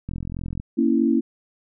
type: click train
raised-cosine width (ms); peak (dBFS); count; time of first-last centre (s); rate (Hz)
5; -18; 23; 0.09-0.599; 43.2
type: chord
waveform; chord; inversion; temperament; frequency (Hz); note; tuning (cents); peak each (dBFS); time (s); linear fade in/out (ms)
sine; A# diminished; none; equal; 233.1 / 277.2 / 329.6; A#3 / C#4 / E4; 0 / 0 / 0; -20 / -21 / -21; 0.77-1.21; 20
effects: none